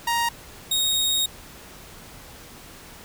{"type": "tone pair in turn", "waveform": "sawtooth", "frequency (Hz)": [937, 3748], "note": ["A#5", "A#7"], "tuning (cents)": [9, 9], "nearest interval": "2 octaves", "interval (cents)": 2400, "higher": "second", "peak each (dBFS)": -17, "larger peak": "neither", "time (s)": [[0.07, 0.29], [0.71, 1.26]], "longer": "second", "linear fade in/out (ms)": 5, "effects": ["pink hiss -44 dBFS RMS until 3.04 s"]}